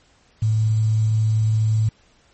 sine tone with quantisation, 109.4 Hz, A2, 9 cents flat, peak -15 dBFS, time 0.42-1.89 s, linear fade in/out 5 ms, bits 7, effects pink hiss -57 dBFS RMS until 2.33 s + MP3 32 kbps

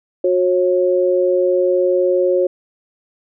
sine tone pair together, 363.7 / 544.2 Hz, F#4 / C#5, -30 / -32 cents, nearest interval perfect fifth, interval 698 cents, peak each -15 dBFS, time 0.24-2.47 s, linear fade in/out 5 ms, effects none

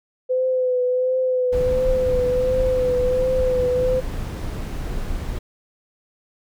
sine tone with vibrato, 507 Hz, B4, 45 cents sharp, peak -17 dBFS, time 0.29-4.01 s, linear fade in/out 20 ms, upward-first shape triangle, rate 1.4 Hz, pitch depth 34 cents each way
brown noise, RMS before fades -26 dBFS, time 1.52-5.39 s, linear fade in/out 10 ms
effects none

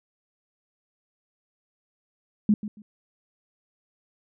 sine tone with echo, 210 Hz, G#3, 19 cents sharp, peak -15 dBFS, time 2.49-2.54 s, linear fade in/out 2 ms, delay 140 ms, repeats 2, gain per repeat -14 dB, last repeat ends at 2.82 s, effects none

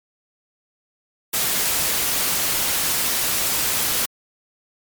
white noise, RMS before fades -21 dBFS, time 1.33-4.06 s, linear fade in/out 10 ms, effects MP3 96 kbps

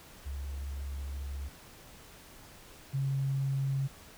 sine tone pair in turn, 69.2 / 136.18 Hz, C#2 / C#3, -2 / -30 cents, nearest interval octave, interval 1172 cents, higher second, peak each -35 / -28 dBFS, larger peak second, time 0.25-1.49 / 2.93-3.88 s, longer first, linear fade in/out 20 ms, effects pink hiss -53 dBFS RMS until 4.17 s

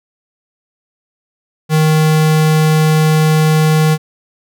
square tone, 156 Hz, D#3, 5 cents sharp, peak -9 dBFS, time 1.69-3.98 s, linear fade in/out 50 ms, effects none

